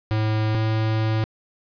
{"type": "tone pair in turn", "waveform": "square", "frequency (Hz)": [108.7, 109.96], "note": ["A2", "A2"], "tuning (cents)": [-21, -1], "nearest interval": "unison", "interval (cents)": 20, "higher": "second", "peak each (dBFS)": -20, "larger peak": "neither", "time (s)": [[0.11, 0.55], [0.55, 1.24]], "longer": "second", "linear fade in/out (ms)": 0, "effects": ["resampled to 11025 Hz", "10-bit"]}